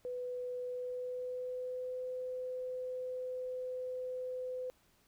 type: tone with pitch glide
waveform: sine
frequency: 497 to 506.9 Hz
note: B4 to B4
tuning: +11 to +45 cents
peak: -37 dBFS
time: 0.05-4.7 s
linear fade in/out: 0 ms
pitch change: +34 cents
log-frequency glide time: 0.63-2.05 s
effects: pink hiss -70 dBFS RMS until 5.07 s